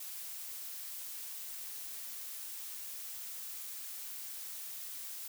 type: noise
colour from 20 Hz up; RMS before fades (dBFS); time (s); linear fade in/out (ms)
blue; -44; 0-5.28; 5
effects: none